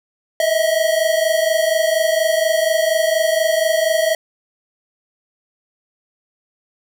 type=tone pair together; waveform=square; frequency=630 / 654.2 Hz; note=D#5 / E5; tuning=+21 / -13 cents; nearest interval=minor second; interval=66 cents; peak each=-18 dBFS; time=0.4-4.15 s; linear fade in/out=2 ms; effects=none